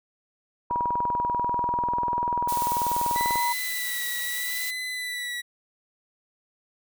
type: tone with pitch glide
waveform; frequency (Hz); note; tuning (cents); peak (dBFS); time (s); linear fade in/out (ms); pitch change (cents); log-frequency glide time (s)
sine; 964 to 956.2; B5 to A#5; -42 to +44; -23; 0.7-3.53; 10; -14; 2.35-3.19
type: click train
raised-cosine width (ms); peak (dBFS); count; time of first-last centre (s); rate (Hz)
1; -18; 55; 0.71-3.357; 20.4
type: noise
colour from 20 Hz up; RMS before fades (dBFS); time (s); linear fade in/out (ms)
blue; -33; 2.48-4.71; 10
type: tone with vibrato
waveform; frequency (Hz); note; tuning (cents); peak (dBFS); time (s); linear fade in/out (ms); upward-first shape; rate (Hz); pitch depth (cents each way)
30% pulse; 1975.5; B6; 0; -27; 3.15-5.42; 20; sine; 0.76; 34
effects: none